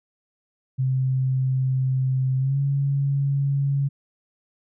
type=tone with pitch glide; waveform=sine; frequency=130.81 to 139.39 Hz; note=C3 to C#3; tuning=0 to +10 cents; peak=-19 dBFS; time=0.78-3.89 s; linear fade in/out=20 ms; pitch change=+110 cents; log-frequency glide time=2.38-2.58 s; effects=none